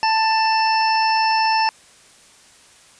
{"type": "harmonic tone", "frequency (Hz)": 886, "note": "A5", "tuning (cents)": 12, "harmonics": [1, 2, 3, 5, 6], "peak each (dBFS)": [-16, -26, -25, -34, -24], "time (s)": [0.03, 1.69], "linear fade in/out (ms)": 0, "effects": ["white hiss -49 dBFS RMS until 2.99 s", "resampled to 22050 Hz"]}